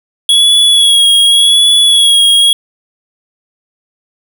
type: tone with vibrato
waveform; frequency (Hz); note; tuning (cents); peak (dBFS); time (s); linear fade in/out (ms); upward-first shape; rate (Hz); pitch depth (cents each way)
square; 3347; G#7; +13; -5; 0.29-2.53; 2; sine; 0.87; 35
effects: 7-bit